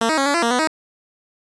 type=tone with pitch steps; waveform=10% pulse; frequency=228.1 / 315.6 / 273.7 / 284.9 / 340.1 / 233.4 / 247.9 / 315.6 Hz; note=A#3 / D#4 / C#4 / C#4 / F4 / A#3 / B3 / D#4; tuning=-37 / +25 / -22 / +48 / -46 / +2 / +7 / +25 cents; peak=-8 dBFS; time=0.01-0.674 s; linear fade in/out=2 ms; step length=83 ms; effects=resampled to 22050 Hz